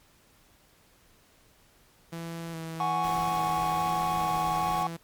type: tone with vibrato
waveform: sawtooth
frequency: 164.81 Hz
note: E3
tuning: in tune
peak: -31 dBFS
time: 2.12-4.97 s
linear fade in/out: 10 ms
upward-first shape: square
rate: 1.2 Hz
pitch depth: 20 cents each way
type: chord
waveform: triangle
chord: F# suspended second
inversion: none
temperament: just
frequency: 740 / 832.5 / 1110 Hz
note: F#5 / G#5 / C#6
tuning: 0 / +4 / +2 cents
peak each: -28 dBFS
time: 2.8-4.87 s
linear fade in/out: 2 ms
type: noise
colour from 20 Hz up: pink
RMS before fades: -41 dBFS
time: 3.04-4.83 s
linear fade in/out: 0 ms
effects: pink hiss -61 dBFS RMS until 5.03 s + MP3 96 kbps